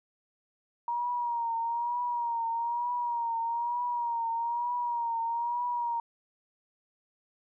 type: tone with vibrato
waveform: sine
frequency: 944 Hz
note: A#5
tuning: 22 cents sharp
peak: -28 dBFS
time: 0.88-6 s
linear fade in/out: 2 ms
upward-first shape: triangle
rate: 1.1 Hz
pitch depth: 58 cents each way
effects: none